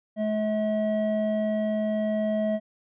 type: tone pair together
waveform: triangle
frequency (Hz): 214.2 / 642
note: A3 / E5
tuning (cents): -46 / -46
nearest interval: octave + perfect fifth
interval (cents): 1900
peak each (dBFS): -24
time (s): 0.16-2.6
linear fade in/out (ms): 50
effects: resampled to 8000 Hz